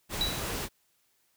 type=noise; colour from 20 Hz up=pink; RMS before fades=-34 dBFS; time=0.09-0.69 s; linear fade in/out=50 ms
type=tone with exponential decay; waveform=triangle; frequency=3921 Hz; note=B7; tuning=13 cents flat; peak=-22 dBFS; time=0.21-0.5 s; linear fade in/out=1 ms; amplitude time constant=63 ms
effects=white hiss -71 dBFS RMS until 1.36 s